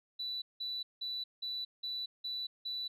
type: tone bursts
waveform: sine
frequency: 3966 Hz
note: B7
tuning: 7 cents sharp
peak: -35 dBFS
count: 7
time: 0.19-2.88 s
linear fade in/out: 10 ms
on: 230 ms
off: 180 ms
effects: tanh soft clip ceiling -31 dBFS